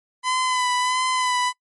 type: tone with vibrato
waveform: sawtooth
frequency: 1008 Hz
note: B5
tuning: 35 cents sharp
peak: -16 dBFS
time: 0.23-1.53 s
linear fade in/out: 50 ms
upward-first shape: sine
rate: 1.5 Hz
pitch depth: 30 cents each way
effects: noise-tail reverb RT60 0.1 s tail -24 dB re dry + MP3 48 kbps